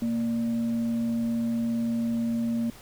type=tone with frequency modulation; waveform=sine; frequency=231.7 Hz; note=A#3; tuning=10 cents flat; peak=-24 dBFS; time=0.02-2.7 s; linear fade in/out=2 ms; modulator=357 Hz; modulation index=0.25; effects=pink hiss -49 dBFS RMS until 2.81 s